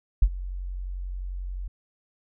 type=tone with ADSR envelope; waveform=sine; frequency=45.67 Hz; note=F#1; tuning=22 cents flat; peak=-11 dBFS; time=0.22-1.68 s; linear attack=6 ms; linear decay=56 ms; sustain=-19 dB; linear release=6 ms; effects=none